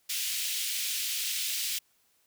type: high-pass noise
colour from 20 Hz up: pink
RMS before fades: -32 dBFS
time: 0.09-1.79 s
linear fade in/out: 10 ms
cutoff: 2600 Hz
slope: 24 dB/octave
effects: white hiss -69 dBFS RMS until 2.26 s